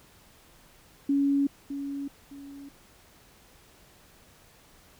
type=tone with echo; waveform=sine; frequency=280 Hz; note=C#4; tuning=18 cents sharp; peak=-21 dBFS; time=1.09-1.47 s; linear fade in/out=5 ms; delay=610 ms; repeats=2; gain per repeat=-10 dB; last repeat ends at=2.69 s; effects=pink hiss -57 dBFS RMS until 4.99 s